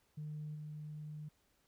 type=tone with level steps; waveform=sine; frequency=151.5 Hz; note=D#3; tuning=46 cents flat; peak=-40 / -43 dBFS; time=0.17-1.29 s; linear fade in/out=10 ms; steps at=0.54 s; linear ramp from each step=20 ms; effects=tanh soft clip ceiling -37 dBFS + pink hiss -75 dBFS RMS until 1.67 s